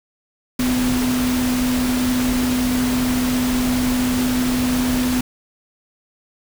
sine tone in noise, 250.9 Hz, B3, 28 cents sharp, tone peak -17 dBFS, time 0.59-5.21 s, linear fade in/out 5 ms, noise pink, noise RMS -25 dBFS, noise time 0.59-5.21 s, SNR +5 dB, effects none

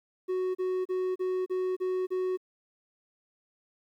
triangle tone bursts, 370 Hz, F#4, in tune, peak -25 dBFS, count 7, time 0.28-2.374 s, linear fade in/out 20 ms, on 270 ms, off 34 ms, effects 11-bit

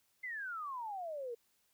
sine exponential sweep, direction down, 2093 to 454.8 Hz, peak -39 dBFS, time 0.23-1.35 s, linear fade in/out 10 ms, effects white hiss -75 dBFS RMS until 1.73 s

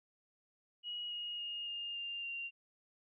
sine tone with pitch steps, 2902 / 2875 / 2849 / 2823 / 2797 / 2771 Hz, F#7 / F7 / F7 / F7 / F7 / F7, -34 / +50 / +34 / +18 / +2 / -14 cents, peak -39 dBFS, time 0.83-2.51 s, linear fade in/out 50 ms, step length 280 ms, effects none

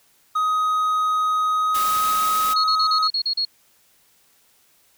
triangle tone with pitch glide, 1256 to 1268.4 Hz, D#6 to D#6, +16 to +33 cents, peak -16 dBFS, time 0.35-3.08 s, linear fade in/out 10 ms, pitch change +17 cents, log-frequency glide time 1.54-2.38 s
white noise, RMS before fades -29 dBFS, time 1.74-2.54 s, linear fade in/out 10 ms
sine tone bursts, 4315 Hz, C#8, 47 cents flat, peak -19 dBFS, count 8, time 2.56-3.451 s, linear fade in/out 5 ms, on 79 ms, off 37 ms
effects white hiss -59 dBFS RMS until 4.97 s

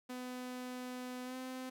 sawtooth tone with pitch glide, 251 to 257.5 Hz, B3 to C4, +28 to -28 cents, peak -38 dBFS, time 0.09-1.7 s, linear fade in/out 10 ms, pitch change +44 cents, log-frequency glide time 1.24-1.36 s, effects 13-bit

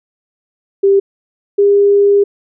sine tone pair in turn, 394.5 / 403.5 Hz, G4 / G#4, +11 / -50 cents, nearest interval unison, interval 39 cents, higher second, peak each -6 dBFS, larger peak neither, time 0.83-1 / 1.58-2.24 s, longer second, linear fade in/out 10 ms, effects none

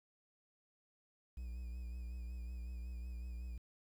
triangle tone with vibrato, 60.4 Hz, B1, 38 cents flat, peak -40 dBFS, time 1.37-3.58 s, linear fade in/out 5 ms, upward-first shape sine, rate 5.4 Hz, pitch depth 51 cents each way, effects 11-bit

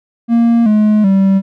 triangle tone with pitch steps, 233.1 / 212.5 / 193.76 Hz, A#3 / G#3 / G3, 0 / +40 / -20 cents, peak -5 dBFS, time 0.28-1.42 s, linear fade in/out 50 ms, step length 380 ms, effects none

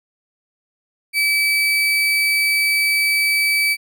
35% pulse tone, 2300 Hz, D7, 37 cents flat, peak -13 dBFS, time 1.13-3.77 s, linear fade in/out 50 ms, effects none

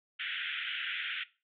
white band-pass noise, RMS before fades -37 dBFS, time 0.19-1.24 s, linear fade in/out 10 ms, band 1400 to 3400 Hz, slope 96 dB/octave, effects noise-tail reverb RT60 0.3 s tail -18 dB re dry

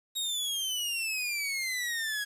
sawtooth exponential sweep, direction down, 3800 to 1648 Hz, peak -27 dBFS, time 0.15-2.25 s, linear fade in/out 20 ms, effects resampled to 32000 Hz + 9-bit

